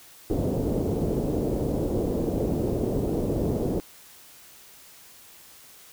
white low-pass noise, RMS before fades -26 dBFS, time 0.3-3.8 s, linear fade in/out 0 ms, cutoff 480 Hz, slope 24 dB/octave, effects white hiss -50 dBFS RMS until 5.92 s

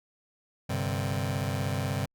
sawtooth chord, G suspended fourth, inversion none, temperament just, 98 / 130.67 / 147 Hz, G2 / C3 / D3, 0 / -2 / +2 cents, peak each -27 / -28 / -30 dBFS, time 0.69-2.06 s, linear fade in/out 10 ms, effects Opus 48 kbps

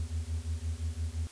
triangle beating tone pair, 77.9 / 83.7 Hz, D#2 / E2, +3 / +27 cents, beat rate 5.8 Hz, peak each -33 / -33 dBFS, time 0-1.27 s, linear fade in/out 0 ms, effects white hiss -52 dBFS RMS until 1.31 s + resampled to 22050 Hz

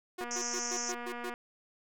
sawtooth tone bursts, 362.4 Hz, F#4, 36 cents flat, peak -33 dBFS, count 7, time 0.18-1.302 s, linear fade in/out 10 ms, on 66 ms, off 110 ms
click train, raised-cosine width 0.5 ms, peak -27 dBFS, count 272, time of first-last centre 0.21-1.339 s, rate 240 Hz
white band-pass noise, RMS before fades -37 dBFS, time 0.31-0.92 s, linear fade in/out 0 ms, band 5400 to 6800 Hz, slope 96 dB/octave
effects none

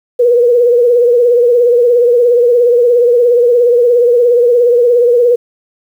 sine tone with vibrato, 481.8 Hz, B4, 43 cents flat, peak -5 dBFS, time 0.19-5.36 s, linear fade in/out 10 ms, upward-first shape triangle, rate 17 Hz, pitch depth 71 cents each way, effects 7-bit

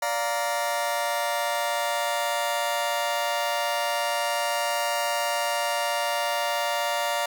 sawtooth chord, Bb major, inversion first, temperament just, 582.7 / 699.2 / 932.3 Hz, D5 / F5 / Bb5, -14 / +2 / 0 cents, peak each -25 dBFS, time 0.02-7.26 s, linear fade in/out 5 ms, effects none

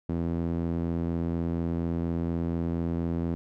sawtooth tone with band-pass filter, 84.2 Hz, E2, 37 cents sharp, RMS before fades -29 dBFS, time 0.09-3.35 s, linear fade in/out 0 ms, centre 240 Hz, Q 1.2, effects none

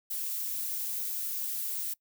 violet noise, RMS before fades -34 dBFS, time 0.1-1.94 s, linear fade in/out 10 ms, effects noise-tail reverb RT60 0.1 s tail -23 dB re dry

